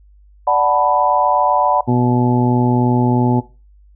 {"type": "chord", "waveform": "sine", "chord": "B minor seventh", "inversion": "first", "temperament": "equal", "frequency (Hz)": [587.3, 740, 880, 987.8], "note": ["D5", "F#5", "A5", "B5"], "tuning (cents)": [0, 0, 0, 0], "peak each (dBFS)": [-18, -16, -18, -16], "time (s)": [0.47, 1.81], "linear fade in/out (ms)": 5}
{"type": "harmonic tone", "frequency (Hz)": 123, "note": "B2", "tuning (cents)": -7, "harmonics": [1, 2, 3, 4, 5, 6, 7], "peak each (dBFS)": [-16, -15, -20, -29, -29, -28, -22], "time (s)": [1.87, 3.41], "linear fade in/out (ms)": 20}
{"effects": ["noise-tail reverb RT60 0.3 s tail -18 dB re dry", "added 50 Hz sine -44 dBFS peak until 3.95 s"]}